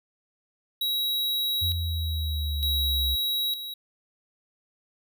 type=tone with tremolo; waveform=square; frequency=3860 Hz; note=B7; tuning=40 cents flat; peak=-25 dBFS; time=0.81-3.74 s; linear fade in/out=5 ms; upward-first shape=square; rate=0.55 Hz; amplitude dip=65%
type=linear sweep; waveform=sine; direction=down; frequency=87.31 to 65.7 Hz; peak=-26 dBFS; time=1.61-3.16 s; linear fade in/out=20 ms
effects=none